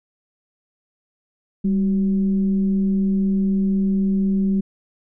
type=tone with frequency modulation; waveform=sine; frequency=196 Hz; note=G3; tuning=in tune; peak=-16 dBFS; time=1.64-4.61 s; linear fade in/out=10 ms; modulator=178 Hz; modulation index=0.31; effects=none